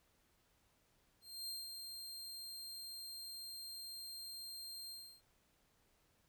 sawtooth tone with ADSR envelope, 4186 Hz, C8, in tune, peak -39 dBFS, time 1.21-5.22 s, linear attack 270 ms, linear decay 190 ms, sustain -5 dB, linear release 320 ms, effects pink hiss -75 dBFS RMS until 6.28 s

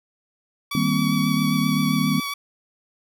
15% pulse tone with vibrato, 1138 Hz, C#6, 45 cents sharp, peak -20 dBFS, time 0.71-2.34 s, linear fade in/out 5 ms, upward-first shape triangle, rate 7.5 Hz, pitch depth 23 cents each way
sine chord, C minor seventh, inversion first, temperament equal, 155.56 / 196 / 233.1 / 261.6 Hz, Eb3 / G3 / Bb3 / C4, 0 / 0 / 0 / 0 cents, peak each -24 dBFS, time 0.75-2.2 s, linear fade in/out 2 ms
effects none

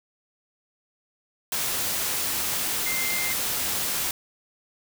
sine tone in noise, 2093 Hz, C7, in tune, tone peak -29 dBFS, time 2.86-3.33 s, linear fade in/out 2 ms, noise white, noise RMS -27 dBFS, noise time 1.52-4.11 s, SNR -5 dB, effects none

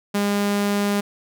sawtooth tone, 203.2 Hz, G#3, 38 cents flat, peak -15 dBFS, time 0.14-1.01 s, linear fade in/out 10 ms, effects none

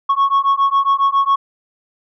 sine beating tone pair, 1100 / 1107.3 Hz, C#6 / C#6, -14 / -2 cents, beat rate 7.3 Hz, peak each -13 dBFS, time 0.09-1.36 s, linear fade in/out 10 ms, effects tanh soft clip ceiling -9 dBFS

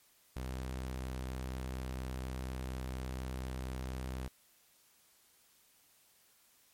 sawtooth tone, 64.2 Hz, C2, 32 cents flat, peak -34 dBFS, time 0.36-4.28 s, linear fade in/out 5 ms, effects white hiss -67 dBFS RMS until 6.73 s + MP3 64 kbps

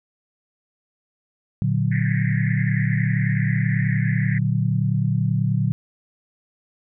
sine chord, Bb augmented, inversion none, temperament equal, 116.54 / 146.83 / 185 Hz, Bb2 / D3 / F#3, 0 / 0 / 0 cents, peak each -21 / -22 / -24 dBFS, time 1.62-5.72 s, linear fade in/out 0 ms
pink band-pass noise, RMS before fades -32 dBFS, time 1.91-4.39 s, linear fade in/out 10 ms, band 1700 to 2100 Hz, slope 96 dB/octave
effects none

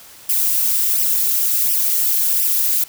violet noise with flanger, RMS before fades -17 dBFS, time 0.29-2.84 s, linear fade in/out 5 ms, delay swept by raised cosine 0.36 to 3.96 ms, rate 1.4 Hz, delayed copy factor +0.65, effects white hiss -42 dBFS RMS until 2.88 s

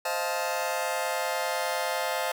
sawtooth chord, F dominant seventh, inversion second, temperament just, 523.8 / 628.6 / 698.5 / 873.1 Hz, C5 / Eb5 / F5 / A5, +2 / +18 / 0 / -14 cents, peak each -29 dBFS, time 0.05-2.32 s, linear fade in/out 5 ms, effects none

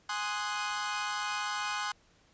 sawtooth chord, Ab dominant seventh, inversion none, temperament equal, 830.6 / 1046.5 / 1244.5 / 1480 Hz, Ab5 / C6 / Eb6 / Gb6, 0 / 0 / 0 / 0 cents, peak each -34 dBFS, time 0.09-1.92 s, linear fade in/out 5 ms, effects pink hiss -65 dBFS RMS until 2.33 s + resampled to 16000 Hz

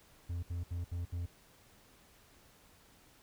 triangle tone bursts, 86.7 Hz, F2, 12 cents flat, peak -33 dBFS, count 5, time 0.29-1.262 s, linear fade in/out 10 ms, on 140 ms, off 68 ms, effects pink hiss -63 dBFS RMS until 3.22 s

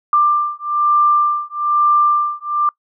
sine beating tone pair, 1186 / 1187.1 Hz, D6 / D6, +17 / +18 cents, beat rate 1.1 Hz, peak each -15 dBFS, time 0.13-2.69 s, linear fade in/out 2 ms, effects noise-tail reverb RT60 0.1 s tail -25 dB re dry

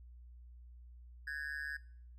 triangle tone with amplitude modulation, 1661.2 Hz, G#6, in tune, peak -33 dBFS, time 1.27-1.77 s, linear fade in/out 5 ms, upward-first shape sine, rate 145 Hz, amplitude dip 95%, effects noise-tail reverb RT60 0.6 s tail -21 dB re dry + added 60 Hz sine -52 dBFS peak until 2.18 s

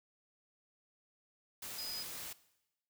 sine tone in noise, 4978 Hz, D#8, in tune, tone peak -40 dBFS, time 1.78-2.03 s, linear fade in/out 5 ms, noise white, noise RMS -45 dBFS, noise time 1.62-2.33 s, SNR +2 dB, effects noise-tail reverb RT60 0.9 s tail -18 dB re dry

